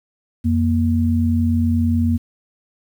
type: tone pair together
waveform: sine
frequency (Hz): 88.21 / 235.5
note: F2 / A#3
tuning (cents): +18 / +18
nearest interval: octave + perfect fourth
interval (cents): 1700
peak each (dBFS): -17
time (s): 0.44-2.18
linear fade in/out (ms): 20
effects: 8-bit